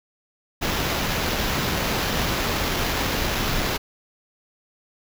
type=noise with sample-and-hold; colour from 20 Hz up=pink; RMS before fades=-24 dBFS; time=0.61-3.78 s; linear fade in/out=20 ms; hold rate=8820 Hz; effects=none